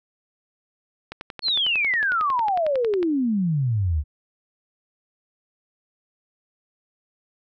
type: click train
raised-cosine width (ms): 0.3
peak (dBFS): -17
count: 22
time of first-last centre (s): 1.12-3.029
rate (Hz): 11
type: exponential sweep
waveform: sine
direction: down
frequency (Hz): 4435 to 69.5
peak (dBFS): -19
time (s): 1.42-4.04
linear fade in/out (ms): 50
effects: none